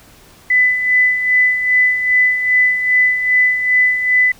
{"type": "tone with tremolo", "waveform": "sine", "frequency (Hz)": 2001, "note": "B6", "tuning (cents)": 22, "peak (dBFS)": -8, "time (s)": [0.5, 4.32], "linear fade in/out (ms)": 5, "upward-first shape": "sine", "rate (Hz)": 2.5, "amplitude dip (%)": 60, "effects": ["pink hiss -45 dBFS RMS until 4.39 s"]}